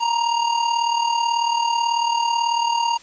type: tone with amplitude modulation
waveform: square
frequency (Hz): 936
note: A#5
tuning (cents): +7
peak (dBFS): -16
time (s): 0-2.98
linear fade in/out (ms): 20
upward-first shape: sine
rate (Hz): 38.2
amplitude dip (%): 60
effects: white hiss -46 dBFS RMS until 3.02 s + resampled to 16000 Hz